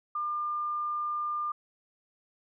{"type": "tone", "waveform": "sine", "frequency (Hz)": 1200, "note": "D6", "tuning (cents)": 37, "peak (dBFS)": -29, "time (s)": [0.15, 1.52], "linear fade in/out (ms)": 5, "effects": []}